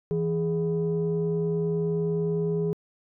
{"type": "tone pair together", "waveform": "sine", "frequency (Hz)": [164.81, 415.3], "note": ["E3", "G#4"], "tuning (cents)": [0, 0], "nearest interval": "octave + major third", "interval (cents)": 1600, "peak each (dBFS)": [-25, -25], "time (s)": [0.11, 2.73], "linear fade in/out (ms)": 0, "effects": ["tanh soft clip ceiling -18 dBFS"]}